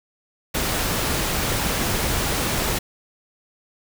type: noise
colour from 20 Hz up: pink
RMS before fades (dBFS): -23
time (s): 0.54-2.79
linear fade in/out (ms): 10
effects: none

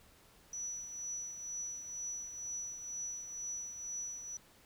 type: tone with tremolo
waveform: sine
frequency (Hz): 5910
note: F#8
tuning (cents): -3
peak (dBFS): -37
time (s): 0.53-4.37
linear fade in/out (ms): 2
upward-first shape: triangle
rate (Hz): 2.1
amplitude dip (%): 60
effects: pink hiss -63 dBFS RMS until 4.65 s

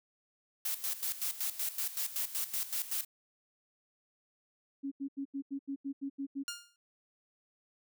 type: noise with tremolo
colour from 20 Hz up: blue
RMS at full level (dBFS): -34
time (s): 0.65-3.05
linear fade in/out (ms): 5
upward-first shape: square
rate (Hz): 5.3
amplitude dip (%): 75
type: tone bursts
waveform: sine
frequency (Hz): 276.2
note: C#4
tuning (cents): -6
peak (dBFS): -34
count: 10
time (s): 4.83-6.437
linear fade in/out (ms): 20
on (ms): 86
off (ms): 83
type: tone with exponential decay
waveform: 10% pulse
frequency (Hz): 1410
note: F6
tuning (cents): +16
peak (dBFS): -26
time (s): 6.48-6.76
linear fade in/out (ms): 1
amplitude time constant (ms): 59
effects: none

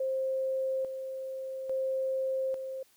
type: tone with tremolo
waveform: sine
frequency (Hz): 528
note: C5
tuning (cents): +16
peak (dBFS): -28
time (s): 0-2.83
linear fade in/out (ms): 5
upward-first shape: square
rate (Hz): 0.59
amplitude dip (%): 55
effects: white hiss -65 dBFS RMS until 2.96 s

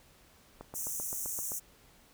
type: click train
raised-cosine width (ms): 1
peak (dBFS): -29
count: 8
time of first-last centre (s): 0.61-1.519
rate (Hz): 7.7
type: high-pass noise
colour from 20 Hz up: pink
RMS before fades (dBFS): -37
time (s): 0.74-1.6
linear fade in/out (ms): 20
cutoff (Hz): 5900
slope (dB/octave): 96
effects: pink hiss -61 dBFS RMS until 2.13 s

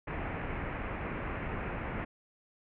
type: low-pass noise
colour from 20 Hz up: pink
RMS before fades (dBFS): -37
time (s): 0.07-2.05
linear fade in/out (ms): 10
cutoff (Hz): 2500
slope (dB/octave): 48
effects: none

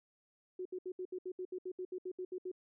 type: tone bursts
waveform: sine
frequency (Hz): 367.2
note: F#4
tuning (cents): -13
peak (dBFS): -38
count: 15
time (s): 0.59-2.516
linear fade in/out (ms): 5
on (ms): 64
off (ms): 69
effects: none

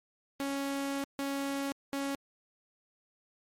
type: tone bursts at uneven times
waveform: sawtooth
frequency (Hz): 277.2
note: C#4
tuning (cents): 0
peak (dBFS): -28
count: 3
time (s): 0.4-1.04 / 1.19-1.72 / 1.93-2.15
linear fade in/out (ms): 0
effects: MP3 64 kbps

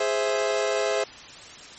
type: chord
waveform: 40% pulse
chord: Ab augmented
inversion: none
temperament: equal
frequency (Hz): 415.3 / 523.3 / 659.3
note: Ab4 / C5 / E5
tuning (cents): 0 / 0 / 0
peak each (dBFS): -26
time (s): 0-1.04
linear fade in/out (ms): 5
effects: white hiss -43 dBFS RMS until 1.78 s + MP3 32 kbps

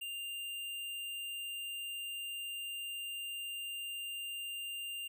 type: tone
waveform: square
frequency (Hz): 2794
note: F7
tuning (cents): 0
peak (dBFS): -40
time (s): 0.01-5.08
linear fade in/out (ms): 10
effects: none

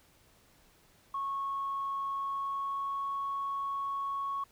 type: tone with pitch glide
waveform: sine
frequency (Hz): 1100 to 1107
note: C#6 to C#6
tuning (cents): -14 to -3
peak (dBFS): -31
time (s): 1.14-4.44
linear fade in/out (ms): 5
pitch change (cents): +11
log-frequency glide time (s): 2.1-3.13
effects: tanh soft clip ceiling -27 dBFS + pink hiss -64 dBFS RMS until 4.51 s

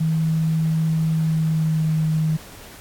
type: tone with pitch glide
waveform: sine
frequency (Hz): 160 to 157.25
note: D#3 to D#3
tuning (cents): +49 to +19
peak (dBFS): -17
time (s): 0-2.37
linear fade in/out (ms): 10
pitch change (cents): -30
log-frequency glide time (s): 1.1-1.94
effects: pink hiss -42 dBFS RMS until 2.8 s + AAC 64 kbps

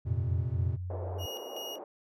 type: chord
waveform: triangle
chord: F suspended fourth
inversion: none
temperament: equal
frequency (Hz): 87.31 / 116.54 / 130.81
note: F2 / Bb2 / C3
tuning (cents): 0 / 0 / 0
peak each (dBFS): -30 / -31 / -33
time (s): 0.05-0.77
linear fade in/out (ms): 20
type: tone with pitch glide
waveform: sine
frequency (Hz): 100.7 to 90.76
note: G2 to F#2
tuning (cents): +47 to -33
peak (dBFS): -34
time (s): 0.09-1.26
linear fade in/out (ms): 5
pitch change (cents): -180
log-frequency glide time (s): 0.19-0.32
type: band-pass noise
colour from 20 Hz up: white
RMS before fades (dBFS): -42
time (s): 0.9-1.84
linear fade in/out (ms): 2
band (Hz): 390 to 670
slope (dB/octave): 24
type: tone with tremolo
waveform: 35% pulse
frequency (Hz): 2874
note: F7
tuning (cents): +49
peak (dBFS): -37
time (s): 1.18-1.79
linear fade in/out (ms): 50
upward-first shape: square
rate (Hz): 2.6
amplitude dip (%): 60
effects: none

